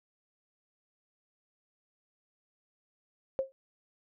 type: tone with exponential decay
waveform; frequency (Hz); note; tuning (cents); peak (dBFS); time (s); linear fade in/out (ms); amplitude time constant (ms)
sine; 534; C5; +35; -23; 3.39-3.52; 0; 27
effects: none